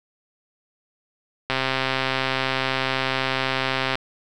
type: click train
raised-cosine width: 0.3 ms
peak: -6 dBFS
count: 325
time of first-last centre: 1.5-3.955 s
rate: 132 Hz
effects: none